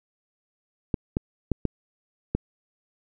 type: clicks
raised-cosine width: 3 ms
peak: -10 dBFS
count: 5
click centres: 0.942 / 1.169 / 1.517 / 1.653 / 2.35 s
effects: none